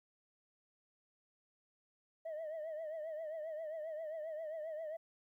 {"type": "tone with vibrato", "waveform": "sine", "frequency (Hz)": 630, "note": "D#5", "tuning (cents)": 21, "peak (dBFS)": -38, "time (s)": [2.25, 4.97], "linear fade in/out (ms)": 10, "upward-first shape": "triangle", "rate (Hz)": 7.5, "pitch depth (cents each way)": 100, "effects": ["tanh soft clip ceiling -39 dBFS", "13-bit"]}